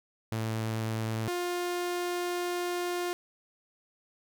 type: tone pair in turn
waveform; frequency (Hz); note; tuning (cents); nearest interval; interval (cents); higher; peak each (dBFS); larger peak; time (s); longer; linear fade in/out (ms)
sawtooth; 111.3 / 353.4; A2 / F4; +20 / +21; octave + minor sixth; 2001; second; -26; neither; 0.32-1.28 / 1.28-3.13; second; 0
effects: none